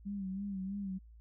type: tone with vibrato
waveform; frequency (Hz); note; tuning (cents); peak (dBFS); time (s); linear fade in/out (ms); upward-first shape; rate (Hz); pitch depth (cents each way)
sine; 195.2; G3; -7; -36; 0.05-0.99; 20; sine; 3.1; 68
effects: added 56 Hz sine -53 dBFS peak until 1.2 s